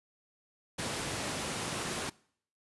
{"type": "high-pass noise", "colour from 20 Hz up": "pink", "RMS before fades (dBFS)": -36, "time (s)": [0.78, 2.1], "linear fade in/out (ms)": 10, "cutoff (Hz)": 110, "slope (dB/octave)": 12, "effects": ["noise-tail reverb RT60 0.6 s tail -23 dB re dry", "resampled to 24000 Hz"]}